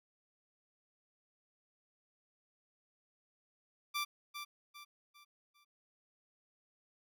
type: tone with echo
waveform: 15% pulse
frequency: 1174.7 Hz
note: D6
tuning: in tune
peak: -28 dBFS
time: 3.94-4.05 s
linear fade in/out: 20 ms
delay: 400 ms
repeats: 4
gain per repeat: -8 dB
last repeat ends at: 5.65 s
effects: none